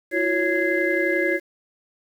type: tone cluster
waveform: sine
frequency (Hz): 331.7 / 363 / 557 / 1663 / 2069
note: E4 / F#4 / C#5 / G#6 / C7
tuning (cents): +11 / -33 / +8 / +2 / -20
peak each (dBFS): -25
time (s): 0.11-1.4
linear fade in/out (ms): 50
effects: tanh soft clip ceiling -8 dBFS + 8-bit